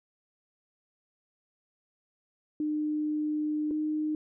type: tone pair in turn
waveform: sine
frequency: 302.9 / 306.4 Hz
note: D#4 / D#4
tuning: -46 / -27 cents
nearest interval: unison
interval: 19 cents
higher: second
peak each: -27 dBFS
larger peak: neither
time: 2.6-3.71 / 3.71-4.15 s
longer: first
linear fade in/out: 2 ms
effects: none